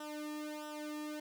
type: tone with flanger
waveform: sawtooth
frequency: 301.3 Hz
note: D4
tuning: 44 cents sharp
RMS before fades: -43 dBFS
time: 0-1.2 s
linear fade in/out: 5 ms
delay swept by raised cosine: 0.44 to 1.39 ms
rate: 1.5 Hz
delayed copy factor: -0.9
effects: none